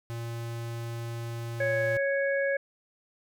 square tone, 116.54 Hz, A#2, in tune, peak -34 dBFS, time 0.1-1.97 s, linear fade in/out 0 ms
harmonic tone, 554.4 Hz, C#5, in tune, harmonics 1 / 3 / 4, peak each -26 / -30 / -38 dBFS, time 1.6-2.57 s, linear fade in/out 5 ms
effects none

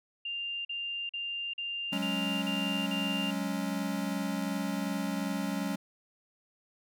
sine tone bursts, 2794 Hz, F7, in tune, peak -33 dBFS, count 7, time 0.25-3.308 s, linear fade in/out 5 ms, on 400 ms, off 43 ms
square chord, F# suspended second, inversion none, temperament equal, 185 / 207.7 / 277.2 Hz, F#3 / G#3 / C#4, 0 / 0 / 0 cents, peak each -36 dBFS, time 1.92-5.76 s, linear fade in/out 10 ms
effects none

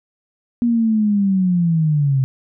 sine linear sweep, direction down, 240.2 to 130 Hz, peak -13 dBFS, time 0.62-2.24 s, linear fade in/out 0 ms, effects none

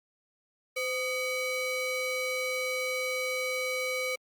square ring-modulated tone, 877 Hz, A5, 6 cents flat, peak -27 dBFS, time 0.76-4.16 s, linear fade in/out 10 ms, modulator 1390 Hz, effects Opus 48 kbps

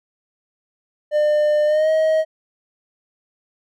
triangle tone with pitch glide, 600 to 632 Hz, D5 to D#5, +37 to +27 cents, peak -12 dBFS, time 1.11-2.25 s, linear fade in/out 50 ms, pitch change +90 cents, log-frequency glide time 1.66-1.9 s, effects none

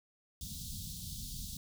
pink band-stop noise, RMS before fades -43 dBFS, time 0.41-1.57 s, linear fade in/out 2 ms, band 220 to 3500 Hz, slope 48 dB/octave, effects none

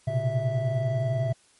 triangle tone cluster, 115.9 / 125.7 / 136 / 657 Hz, A#2 / B2 / C#3 / E5, -10 / +31 / -33 / -6 cents, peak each -27 dBFS, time 0.07-1.33 s, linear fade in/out 10 ms, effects white hiss -60 dBFS RMS until 1.59 s + MP3 48 kbps

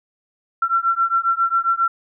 sine beating tone pair, 1353 / 1360.4 Hz, E6 / F6, +45 / -46 cents, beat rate 7.4 Hz, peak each -19 dBFS, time 0.62-1.88 s, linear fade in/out 5 ms, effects none

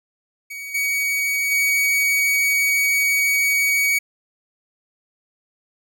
45% pulse tone with level steps, 2253 Hz, C#7, 28 cents sharp, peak -30 / -19 / -16 dBFS, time 0.5-3.99 s, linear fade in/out 10 ms, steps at 0.74 / 1.51 s, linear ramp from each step 10 ms, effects none

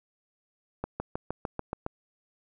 accelerating click train, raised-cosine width 1 ms, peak -17 dBFS, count 8, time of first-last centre 0.84-1.864 s, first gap 160 ms, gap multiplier 0.97, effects none

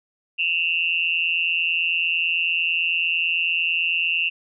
sine tone with amplitude modulation, 2729 Hz, F7, 41 cents flat, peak -15 dBFS, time 0.38-4.3 s, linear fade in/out 20 ms, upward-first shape sine, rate 169 Hz, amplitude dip 95%, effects none

